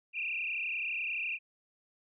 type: tone with frequency modulation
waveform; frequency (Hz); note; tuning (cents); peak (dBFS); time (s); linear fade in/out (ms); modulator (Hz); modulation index
sine; 2560; D#7; +49; -32; 0.13-1.39; 50; 31.7; 6
effects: none